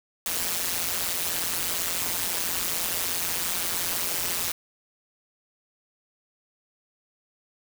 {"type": "noise with amplitude modulation", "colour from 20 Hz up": "white", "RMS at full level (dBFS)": -24, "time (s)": [0.26, 4.52], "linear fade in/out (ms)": 2, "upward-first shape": "sine", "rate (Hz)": 174, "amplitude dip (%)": 95, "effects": []}